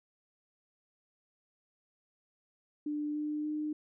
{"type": "tone with pitch steps", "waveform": "sine", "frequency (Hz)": [297.3, 300.2, 303.2], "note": ["D4", "D4", "D#4"], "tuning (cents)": [21, 38, -45], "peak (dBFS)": -32, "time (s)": [2.86, 3.73], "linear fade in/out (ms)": 5, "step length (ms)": 290, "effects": []}